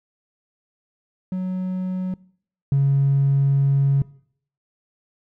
triangle tone pair in turn, 185 / 138.59 Hz, F#3 / C#3, 0 / 0 cents, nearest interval perfect fourth, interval 500 cents, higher first, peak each -20 / -11 dBFS, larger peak second, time 1.32-2.14 / 2.72-4.02 s, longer second, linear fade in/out 2 ms, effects noise-tail reverb RT60 0.6 s tail -23 dB re dry + tanh soft clip ceiling -12 dBFS

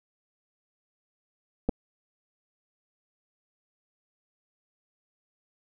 clicks, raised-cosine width 2 ms, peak -13 dBFS, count 2, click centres 1.689 / 1.693 s, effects none

